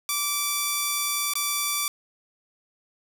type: tone with dropouts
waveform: 5% pulse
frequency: 1163 Hz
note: D6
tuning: 17 cents flat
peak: -12 dBFS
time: 0.09-1.88 s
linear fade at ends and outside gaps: 1 ms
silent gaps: 1.336-1.354 s
effects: none